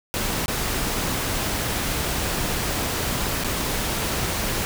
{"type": "noise with dropouts", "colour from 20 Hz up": "pink", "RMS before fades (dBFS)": -25, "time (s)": [0.14, 4.65], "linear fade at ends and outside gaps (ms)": 0, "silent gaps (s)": [[0.459, 0.481], [3.438, 3.445]], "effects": []}